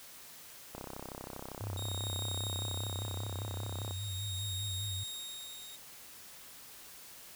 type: click train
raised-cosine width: 1 ms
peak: -28 dBFS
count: 104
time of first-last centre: 0.75-3.91 s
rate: 32.6 Hz
type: tone with vibrato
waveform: sine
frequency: 98 Hz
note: G2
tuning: in tune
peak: -37 dBFS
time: 1.6-5.04 s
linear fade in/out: 10 ms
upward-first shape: sine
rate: 5 Hz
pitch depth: 100 cents each way
type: tone with tremolo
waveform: sawtooth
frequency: 3729 Hz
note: A#7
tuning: in tune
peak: -35 dBFS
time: 1.77-5.76 s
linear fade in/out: 2 ms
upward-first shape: sine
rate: 0.43 Hz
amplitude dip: 70%
effects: white hiss -52 dBFS RMS until 7.35 s